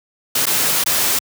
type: noise with dropouts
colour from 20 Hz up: white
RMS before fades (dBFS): -17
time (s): 0.35-1.19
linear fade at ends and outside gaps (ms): 5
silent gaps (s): 0.457-0.466 / 0.84-0.86
effects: high-pass 100 Hz 12 dB/octave